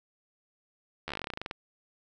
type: slowing click train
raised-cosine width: 0.3 ms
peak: -19 dBFS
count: 17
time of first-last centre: 1.08-1.511 s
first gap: 12 ms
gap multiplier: 1.1
effects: none